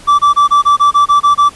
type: tone bursts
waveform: triangle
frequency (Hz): 1162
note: D6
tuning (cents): -19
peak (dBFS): -3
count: 10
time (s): 0.07-1.495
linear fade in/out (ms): 20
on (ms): 120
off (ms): 25
effects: pink hiss -37 dBFS RMS until 1.55 s + resampled to 24000 Hz